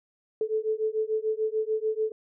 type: beating tone pair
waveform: sine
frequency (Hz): 432.8 / 439.6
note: A4 / A4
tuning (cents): -29 / -2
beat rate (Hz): 6.8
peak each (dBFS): -28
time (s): 0.41-2.12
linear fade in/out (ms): 2
effects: none